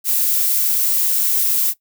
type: noise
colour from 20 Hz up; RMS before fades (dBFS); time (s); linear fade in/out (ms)
violet; -17; 0.04-1.74; 50
effects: noise-tail reverb RT60 0.1 s tail -18 dB re dry